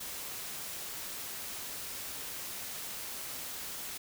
white noise, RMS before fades -41 dBFS, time 0-3.98 s, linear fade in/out 10 ms, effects none

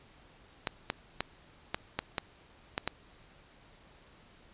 clicks, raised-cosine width 0.3 ms, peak -14 dBFS, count 8, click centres 0.672 / 0.901 / 1.206 / 1.745 / 1.99 / 2.182 / 2.779 / 2.876 s, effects pink hiss -59 dBFS RMS until 4.53 s + resampled to 8000 Hz

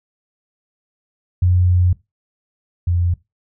sine tone pair in turn, 89.8 / 87.29 Hz, F2 / F2, +49 / 0 cents, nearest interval unison, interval 49 cents, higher first, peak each -11 / -14 dBFS, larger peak first, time 1.42-1.93 / 2.87-3.14 s, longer first, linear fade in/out 5 ms, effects noise-tail reverb RT60 0.2 s tail -19 dB re dry

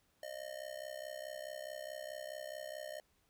square tone with amplitude modulation, 611 Hz, D#5, 32 cents flat, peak -40 dBFS, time 0.23-3 s, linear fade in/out 2 ms, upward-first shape sine, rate 64.7 Hz, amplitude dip 90%, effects pink hiss -75 dBFS RMS until 3.29 s

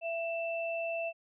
sine tone pair together, 666.6 / 2660 Hz, E5 / E7, +19 / +15 cents, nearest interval 2 octaves, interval 2396 cents, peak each -33 / -38 dBFS, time 0.01-1.13 s, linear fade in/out 50 ms, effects none

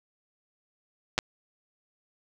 clicks, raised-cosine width 0.2 ms, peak -8 / -6 dBFS, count 2, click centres 1.18 / 1.188 s, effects none

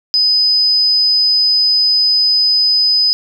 sine tone, 5010 Hz, D#8, 11 cents sharp, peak -9 dBFS, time 0.14-3.13 s, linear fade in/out 0 ms, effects 7-bit

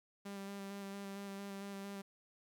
sawtooth tone with vibrato, 198.2 Hz, G3, 19 cents sharp, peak -40 dBFS, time 0.25-2.02 s, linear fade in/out 10 ms, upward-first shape square, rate 4.4 Hz, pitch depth 14 cents each way, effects 12-bit

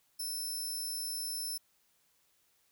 15% pulse tone, 5310 Hz, E8, 12 cents sharp, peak -30 dBFS, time 0.19-1.58 s, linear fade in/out 10 ms, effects white hiss -72 dBFS RMS until 2.71 s

